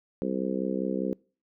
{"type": "harmonic tone", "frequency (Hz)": 65, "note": "C2", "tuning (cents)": -11, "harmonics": [3, 4, 5, 6, 7, 8], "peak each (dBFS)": [-32, -33, -34, -35, -35, -36], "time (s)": [0.22, 1.13], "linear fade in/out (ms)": 0, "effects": ["noise-tail reverb RT60 0.4 s tail -25 dB re dry"]}